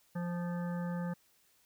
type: harmonic tone with a mistuned harmonic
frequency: 174.61 Hz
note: F3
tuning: in tune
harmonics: 1 / 3 / 5 / 7 / 9 / 10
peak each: -34 / -44 / -48 / -51 / -53 / -54 dBFS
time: 0.15-1.14 s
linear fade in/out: 10 ms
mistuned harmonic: 9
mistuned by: -22 cents
effects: white hiss -69 dBFS RMS until 1.65 s

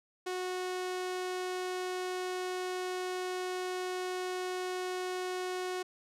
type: tone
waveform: sawtooth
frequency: 366.5 Hz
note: F#4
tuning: 16 cents flat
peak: -30 dBFS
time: 0.26-5.83 s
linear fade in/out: 10 ms
effects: low-pass 10000 Hz 12 dB/octave

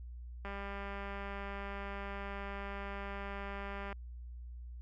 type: click train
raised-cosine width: 0.5 ms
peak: -29 dBFS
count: 693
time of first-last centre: 0.45-3.927 s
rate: 199 Hz
effects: added 60 Hz sine -44 dBFS peak until 4.81 s

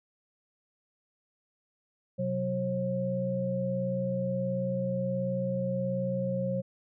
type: tone cluster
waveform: sine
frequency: 127.7 / 186.3 / 538 Hz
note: C3 / F#3 / C5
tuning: -42 / +12 / +48 cents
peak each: -34 / -32 / -31 dBFS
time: 2.18-6.62 s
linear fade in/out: 20 ms
effects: none

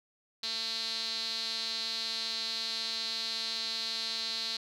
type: tone with band-pass filter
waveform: sawtooth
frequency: 225.4 Hz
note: A3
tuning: 42 cents sharp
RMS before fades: -35 dBFS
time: 0.43-4.57 s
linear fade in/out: 5 ms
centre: 4200 Hz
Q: 7.3
effects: none

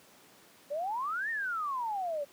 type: exponential two-way sweep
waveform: sine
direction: up then down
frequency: 554.4 to 1864.7 to 554.4 Hz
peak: -31 dBFS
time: 0.7-2.25 s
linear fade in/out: 20 ms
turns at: 1.3 s
effects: pink hiss -58 dBFS RMS until 2.32 s + high-pass 200 Hz 12 dB/octave

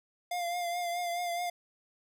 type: tone with vibrato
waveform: square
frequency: 699 Hz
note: F5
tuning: 1 cent sharp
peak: -32 dBFS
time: 0.31-1.5 s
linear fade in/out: 5 ms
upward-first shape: triangle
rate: 4.7 Hz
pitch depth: 40 cents each way
effects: none

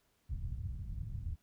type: low-pass noise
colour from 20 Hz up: white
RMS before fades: -40 dBFS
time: 0.29-1.36 s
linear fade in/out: 10 ms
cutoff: 110 Hz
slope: 24 dB/octave
effects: pink hiss -75 dBFS RMS until 1.42 s

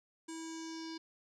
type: tone with low-pass filter sweep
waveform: square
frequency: 324.9 Hz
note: E4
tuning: 25 cents flat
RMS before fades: -44 dBFS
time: 0.28-0.98 s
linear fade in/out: 10 ms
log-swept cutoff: 7900 to 4900 Hz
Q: 5.3
effects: none

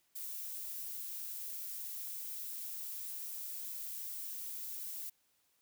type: noise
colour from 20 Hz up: violet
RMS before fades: -43 dBFS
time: 0.15-5.1 s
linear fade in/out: 10 ms
effects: white hiss -75 dBFS RMS until 5.61 s

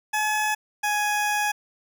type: tone pair in turn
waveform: 20% pulse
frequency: 852 / 834.5 Hz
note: G#5 / G#5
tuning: +44 / +8 cents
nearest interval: unison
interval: 36 cents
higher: first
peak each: -17 dBFS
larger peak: neither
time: 0.13-0.55 / 0.83-1.52 s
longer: second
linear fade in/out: 10 ms
effects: none

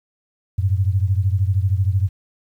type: beating tone pair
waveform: sine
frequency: 92.5 / 105.5 Hz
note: F#2 / G#2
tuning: 0 / +28 cents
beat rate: 13 Hz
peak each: -17 / -20 dBFS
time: 0.58-2.09 s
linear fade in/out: 10 ms
effects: 9-bit

